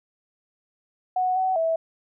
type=tone with pitch steps; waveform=sine; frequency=738 / 752 / 653 Hz; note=F#5 / F#5 / E5; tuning=-5 / +28 / -17 cents; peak=-20 dBFS; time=1.16-1.76 s; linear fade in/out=5 ms; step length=200 ms; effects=none